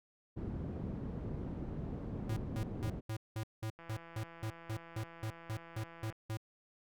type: low-pass noise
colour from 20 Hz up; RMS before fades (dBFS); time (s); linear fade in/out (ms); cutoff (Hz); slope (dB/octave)
white; -41; 0.36-3.01; 20; 230; 12
type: tone bursts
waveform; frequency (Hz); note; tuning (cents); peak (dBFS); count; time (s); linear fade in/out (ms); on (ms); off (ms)
square; 110; A2; 0; -37; 16; 2.29-6.372; 5; 77; 190
type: click train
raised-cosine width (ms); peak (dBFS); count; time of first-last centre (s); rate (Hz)
0.5; -38; 391; 3.79-6.125; 167
effects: none